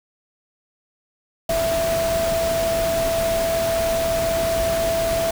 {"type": "tone in noise", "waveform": "sine", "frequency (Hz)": 663, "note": "E5", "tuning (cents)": 10, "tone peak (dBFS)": -19, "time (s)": [1.49, 5.31], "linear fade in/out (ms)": 5, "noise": "pink", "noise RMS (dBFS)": -27, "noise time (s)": [1.49, 5.31], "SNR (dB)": 5, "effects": []}